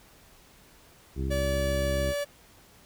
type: harmonic tone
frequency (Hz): 67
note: C2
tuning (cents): +42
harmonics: 1 / 2 / 3 / 4 / 5 / 6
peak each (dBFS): -29 / -34 / -38 / -41 / -38 / -41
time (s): 1.15-2.14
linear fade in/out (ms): 50
type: tone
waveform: 45% pulse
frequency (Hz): 576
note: D5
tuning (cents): -34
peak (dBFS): -28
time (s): 1.3-2.25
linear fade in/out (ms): 20
effects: pink hiss -56 dBFS RMS until 2.85 s